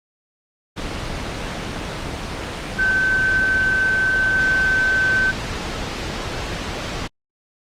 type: tone in noise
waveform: sine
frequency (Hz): 1535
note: G6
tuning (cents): -37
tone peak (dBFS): -15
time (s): 2.78-5.32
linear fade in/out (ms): 20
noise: pink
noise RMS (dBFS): -26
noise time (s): 0.76-7.08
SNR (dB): +8
effects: low-pass 5000 Hz 12 dB/octave + Opus 24 kbps